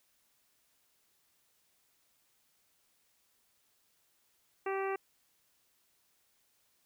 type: harmonic tone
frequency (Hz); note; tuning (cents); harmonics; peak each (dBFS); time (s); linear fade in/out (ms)
388.2; G4; -17; 1 / 2 / 3 / 4 / 5 / 6 / 7; -34 / -39 / -41 / -46 / -45 / -48 / -49; 4.66-4.96; 5
effects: white hiss -73 dBFS RMS until 6.85 s